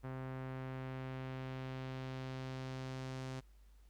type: tone with low-pass filter sweep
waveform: sawtooth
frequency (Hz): 130.8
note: C3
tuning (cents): 0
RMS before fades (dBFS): -44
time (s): 0.03-3.41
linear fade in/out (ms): 20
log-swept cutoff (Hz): 1600 to 7000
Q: 1
effects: added 50 Hz sine -59 dBFS peak until 3.89 s + pink hiss -75 dBFS RMS until 3.89 s